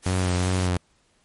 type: noise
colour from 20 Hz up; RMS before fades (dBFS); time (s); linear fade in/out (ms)
white; -35; 0.02-0.7; 50
type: tone with vibrato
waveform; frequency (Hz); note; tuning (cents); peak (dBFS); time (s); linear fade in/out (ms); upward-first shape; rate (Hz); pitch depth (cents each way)
sawtooth; 91.3; F#2; -23; -17; 0.06-0.77; 0; sine; 2.6; 31
effects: pink hiss -64 dBFS RMS until 1.24 s + MP3 48 kbps